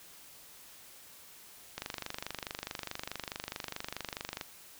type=click train; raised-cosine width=0.2 ms; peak=-19 dBFS; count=66; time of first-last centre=1.78-4.412 s; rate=24.7 Hz; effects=white hiss -54 dBFS RMS until 4.79 s